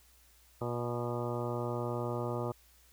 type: harmonic tone with a mistuned harmonic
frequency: 120 Hz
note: B2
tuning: 49 cents flat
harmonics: 1 / 2 / 3 / 4 / 5 / 6 / 7 / 8 / 9 / 10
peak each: -37 / -42 / -39 / -40 / -41 / -48 / -45 / -47 / -49 / -45 dBFS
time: 0.61-2.52 s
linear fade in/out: 5 ms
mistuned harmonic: 10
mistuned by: +31 cents
effects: added 60 Hz sine -64 dBFS peak until 2.92 s + white hiss -64 dBFS RMS until 2.92 s